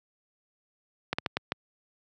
slowing click train, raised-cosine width 0.3 ms, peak -11 dBFS, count 5, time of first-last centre 1.13-1.521 s, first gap 55 ms, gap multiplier 1.4, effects high-pass 100 Hz 12 dB/octave

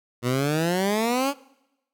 15% pulse exponential sweep, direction up, 119.2 to 288.9 Hz, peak -15 dBFS, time 0.22-1.34 s, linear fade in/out 50 ms, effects noise-tail reverb RT60 0.9 s tail -22 dB re dry

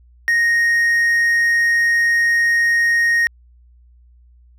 triangle tone, 1864.7 Hz, A#6, in tune, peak -11 dBFS, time 0.28-3.27 s, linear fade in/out 0 ms, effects added 60 Hz sine -46 dBFS peak until 4.58 s

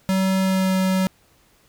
square tone with pitch glide, 190 to 188.25 Hz, F#3 to F#3, +46 to +30 cents, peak -18 dBFS, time 0.09-1.07 s, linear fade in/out 0 ms, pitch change -16 cents, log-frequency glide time 0.41-0.76 s, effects pink hiss -58 dBFS RMS until 1.68 s

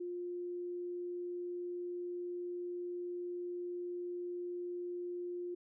sine tone, 353.1 Hz, F4, 19 cents sharp, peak -38 dBFS, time 0-5.55 s, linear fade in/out 10 ms, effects none

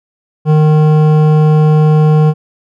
triangle tone with hard clipping, 153.7 Hz, D#3, 21 cents flat, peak -7 dBFS, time 0.45-2.34 s, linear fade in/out 50 ms, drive 16 dB, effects none

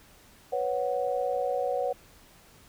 sine chord, B suspended second, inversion none, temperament equal, 493.9 / 554.4 / 740 Hz, B4 / C#5 / F#5, 0 / 0 / 0 cents, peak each -30 / -30 / -31 dBFS, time 0.52-1.93 s, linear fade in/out 10 ms, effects pink hiss -56 dBFS RMS until 2.68 s

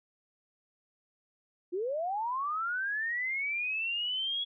sine linear sweep, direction up, 335.1 to 3364 Hz, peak -30 dBFS, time 1.72-4.45 s, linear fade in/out 20 ms, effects none

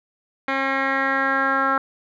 10% pulse tone with low-pass filter sweep, 270 Hz, C#4, 45 cents flat, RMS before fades -21 dBFS, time 0.48-1.78 s, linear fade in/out 2 ms, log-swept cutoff 2400 to 1400 Hz, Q 4.1, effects none

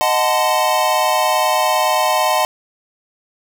square chord, D# diminished seventh, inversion none, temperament equal with one note detuned, 622.3 / 740 / 880 / 1027.3 Hz, D#5 / F#5 / A5 / C6, 0 / 0 / 0 / -32 cents, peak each -20 dBFS, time 0.01-2.45 s, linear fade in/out 0 ms, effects none

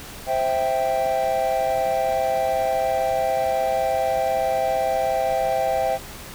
triangle chord, C major, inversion none, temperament equal, 523.3 / 659.3 / 784 Hz, C5 / E5 / G5, 0 / 0 / 0 cents, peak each -23 / -21 / -21 dBFS, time 0.26-5.99 s, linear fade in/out 50 ms, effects tanh soft clip ceiling -8 dBFS + pink hiss -38 dBFS RMS until 6.34 s

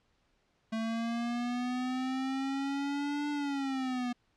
square linear two-way sweep, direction up then down, 221.6 to 293.7 to 241.8 Hz, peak -32 dBFS, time 0.72-4.13 s, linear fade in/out 10 ms, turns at 3.3 s, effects pink hiss -73 dBFS RMS until 4.36 s + low-pass 5000 Hz 12 dB/octave

